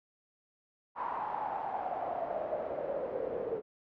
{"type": "noise with band-pass filter sweep", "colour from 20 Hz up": "pink", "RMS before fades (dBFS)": -36, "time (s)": [0.95, 3.62], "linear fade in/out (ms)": 50, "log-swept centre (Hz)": [980, 450], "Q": 7.9, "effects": ["low-pass 2000 Hz 12 dB/octave"]}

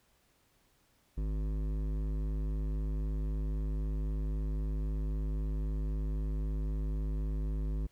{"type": "tone with hard clipping", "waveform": "sine", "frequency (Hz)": 51.91, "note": "G#1", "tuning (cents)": 0, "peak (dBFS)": -33, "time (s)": [1.17, 7.87], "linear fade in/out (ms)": 10, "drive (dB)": 13, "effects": ["pink hiss -70 dBFS RMS until 7.91 s"]}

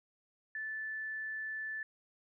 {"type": "tone", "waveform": "sine", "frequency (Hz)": 1751, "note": "A6", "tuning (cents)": -9, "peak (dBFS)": -37, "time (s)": [0.55, 1.83], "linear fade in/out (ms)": 2, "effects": []}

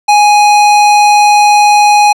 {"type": "tone", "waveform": "square", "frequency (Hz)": 831, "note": "G#5", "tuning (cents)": 1, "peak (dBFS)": -4, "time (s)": [0.08, 2.13], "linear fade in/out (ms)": 10, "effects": ["low-pass 8000 Hz 12 dB/octave"]}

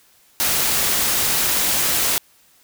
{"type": "noise", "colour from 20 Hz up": "white", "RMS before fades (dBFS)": -19, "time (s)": [0.4, 2.18], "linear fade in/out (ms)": 0, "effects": ["white hiss -55 dBFS RMS until 2.63 s"]}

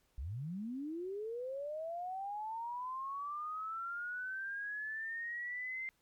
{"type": "linear sweep", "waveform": "sine", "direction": "up", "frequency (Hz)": [55, 2093], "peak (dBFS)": -38, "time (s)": [0.18, 5.89], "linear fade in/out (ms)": 0, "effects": ["pink hiss -75 dBFS RMS until 6.01 s", "MP3 96 kbps"]}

